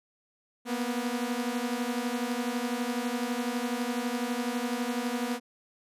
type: beating tone pair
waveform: sawtooth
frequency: 236.7 / 248.7 Hz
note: A#3 / B3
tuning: +27 / +12 cents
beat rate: 12 Hz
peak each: -28 dBFS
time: 0.65-5.4 s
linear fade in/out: 50 ms
effects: resampled to 32000 Hz